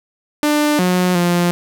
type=tone with pitch steps; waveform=sawtooth; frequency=297.7 / 181.2 / 174.8 Hz; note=D4 / F#3 / F3; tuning=+24 / -36 / +2 cents; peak=-9 dBFS; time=0.43-1.51 s; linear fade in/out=0 ms; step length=360 ms; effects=none